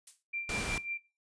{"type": "noise with exponential decay", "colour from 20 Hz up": "violet", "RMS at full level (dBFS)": -39, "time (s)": [0.07, 0.23], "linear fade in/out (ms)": 5, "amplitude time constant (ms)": 34}
{"type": "tone with tremolo", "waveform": "sine", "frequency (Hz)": 2365, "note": "D7", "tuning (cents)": 12, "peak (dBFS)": -31, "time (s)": [0.33, 0.98], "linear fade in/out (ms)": 10, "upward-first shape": "triangle", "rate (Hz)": 5.5, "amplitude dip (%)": 75}
{"type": "noise", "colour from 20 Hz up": "pink", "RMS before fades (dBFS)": -36, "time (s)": [0.49, 0.78], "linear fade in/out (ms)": 2}
{"effects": ["noise-tail reverb RT60 0.3 s tail -20 dB re dry", "resampled to 22050 Hz"]}